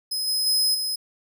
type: tone with level steps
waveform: sawtooth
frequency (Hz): 5080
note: D#8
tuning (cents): +35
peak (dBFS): -22 / -19 / -16 / -22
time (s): 0.11-0.96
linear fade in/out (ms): 10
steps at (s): 0.27 / 0.46 / 0.74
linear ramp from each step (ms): 10
effects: none